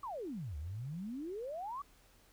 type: exponential two-way sweep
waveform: sine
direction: down then up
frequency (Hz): 1174.7 to 69.6 to 1174.7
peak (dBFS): -39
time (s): 0.03-1.82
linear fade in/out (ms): 5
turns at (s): 0.57
effects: added 40 Hz sine -66 dBFS peak until 2.32 s + pink hiss -66 dBFS RMS until 2.32 s